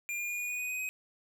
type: tone with pitch steps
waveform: square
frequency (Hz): 2400 / 2417 / 2434 / 2450 / 2467 / 2485 / 2502 / 2519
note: D7 / D7 / D#7 / D#7 / D#7 / D#7 / D#7 / D#7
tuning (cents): +37 / +49 / -39 / -27 / -15 / -3 / +9 / +21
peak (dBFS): -34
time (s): 0.09-0.89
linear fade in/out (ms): 0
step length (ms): 100
effects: none